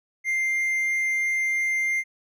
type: tone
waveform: triangle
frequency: 2099 Hz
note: C7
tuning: 5 cents sharp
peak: -20 dBFS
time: 0.24-2.04 s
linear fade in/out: 50 ms
effects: none